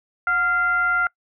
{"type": "tone with frequency modulation", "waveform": "sine", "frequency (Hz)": 1394, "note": "F6", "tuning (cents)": -4, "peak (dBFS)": -17, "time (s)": [0.27, 1.07], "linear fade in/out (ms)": 2, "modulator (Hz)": 665, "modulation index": 0.49, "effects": ["noise-tail reverb RT60 0.1 s tail -24 dB re dry"]}